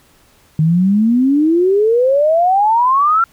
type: exponential sweep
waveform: sine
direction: up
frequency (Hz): 152.3 to 1377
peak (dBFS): -9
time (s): 0.59-3.24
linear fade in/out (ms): 2
effects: pink hiss -51 dBFS RMS until 3.32 s